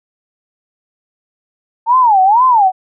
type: tone with vibrato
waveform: sine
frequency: 880 Hz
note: A5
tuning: in tune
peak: -6 dBFS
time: 1.86-2.72 s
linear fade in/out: 50 ms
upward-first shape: sine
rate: 2.1 Hz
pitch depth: 280 cents each way
effects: none